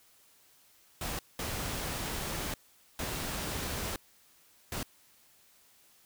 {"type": "noise bursts at uneven times", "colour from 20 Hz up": "pink", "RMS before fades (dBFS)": -36, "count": 4, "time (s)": [[1.01, 1.19], [1.39, 2.54], [2.99, 3.96], [4.72, 4.83]], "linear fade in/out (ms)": 2, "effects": ["white hiss -63 dBFS RMS until 6.05 s"]}